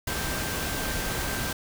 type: tone in noise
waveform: sine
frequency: 1568 Hz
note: G6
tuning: in tune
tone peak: -37 dBFS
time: 0.07-1.53 s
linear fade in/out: 5 ms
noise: pink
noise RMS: -30 dBFS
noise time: 0.07-1.53 s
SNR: -10 dB
effects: none